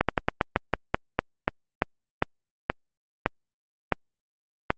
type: slowing click train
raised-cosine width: 0.5 ms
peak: -5 dBFS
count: 16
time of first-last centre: 0.01-4.704 s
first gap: 77 ms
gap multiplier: 1.18
effects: Opus 48 kbps